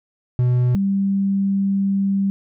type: tone pair in turn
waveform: triangle / sine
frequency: 124 / 196.43 Hz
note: B2 / G3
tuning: +7 / +4 cents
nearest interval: minor sixth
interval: 797 cents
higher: second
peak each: -12 / -16 dBFS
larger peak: first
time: 0.39-0.75 / 0.75-2.3 s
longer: second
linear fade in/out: 0 ms
effects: none